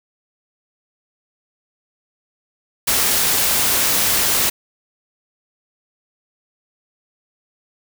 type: noise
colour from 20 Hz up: white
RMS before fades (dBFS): -17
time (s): 2.87-4.5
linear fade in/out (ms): 10
effects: none